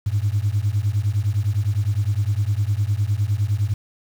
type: beating tone pair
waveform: sine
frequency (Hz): 98 / 107.8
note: G2 / A2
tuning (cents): 0 / -35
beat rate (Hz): 9.8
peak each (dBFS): -20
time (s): 0.06-3.74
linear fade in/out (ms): 10
effects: tanh soft clip ceiling -12 dBFS + 7-bit